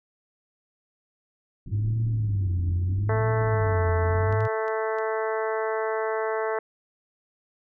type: low-pass noise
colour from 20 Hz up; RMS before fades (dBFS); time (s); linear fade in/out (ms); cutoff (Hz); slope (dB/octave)
pink; -38; 1.66-4.36; 5; 350; 96
type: tone with vibrato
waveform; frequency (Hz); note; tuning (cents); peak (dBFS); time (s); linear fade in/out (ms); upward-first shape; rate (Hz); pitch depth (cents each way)
sine; 99.5; G2; +26; -22; 1.71-4.48; 20; sine; 0.77; 230
type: harmonic tone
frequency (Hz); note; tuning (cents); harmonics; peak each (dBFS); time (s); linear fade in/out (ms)
220; A3; 0; 2 / 3 / 4 / 5 / 6 / 7 / 8 / 9; -27 / -31 / -33 / -35 / -37 / -38 / -39 / -40; 3.09-6.59; 2
type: clicks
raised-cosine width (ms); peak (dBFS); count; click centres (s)
0.2; -30; 5; 4.326 / 4.406 / 4.452 / 4.681 / 4.986
effects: none